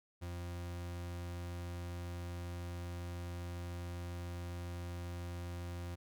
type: tone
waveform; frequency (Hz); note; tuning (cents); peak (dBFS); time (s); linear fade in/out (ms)
40% pulse; 87.31; F2; 0; -40; 0.21-5.96; 20
effects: none